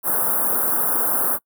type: band-stop noise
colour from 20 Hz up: white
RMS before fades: -20 dBFS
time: 0.03-1.39 s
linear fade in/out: 50 ms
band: 1500 to 10000 Hz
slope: 48 dB/octave
effects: noise-tail reverb RT60 0.1 s tail -24 dB re dry + high-pass 200 Hz 12 dB/octave